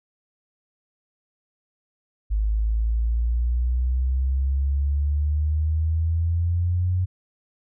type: exponential sweep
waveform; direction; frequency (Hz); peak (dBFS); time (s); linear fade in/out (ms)
sine; up; 51.91 to 92; -19; 2.3-7.06; 20
effects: none